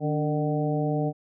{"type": "harmonic tone with a mistuned harmonic", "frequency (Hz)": 151.3, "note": "D#3", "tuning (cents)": -48, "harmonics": [1, 2, 3, 4, 5], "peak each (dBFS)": [-26, -29, -31, -32, -33], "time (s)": [0, 1.13], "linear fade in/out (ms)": 50, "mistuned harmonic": 2, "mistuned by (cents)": -64, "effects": []}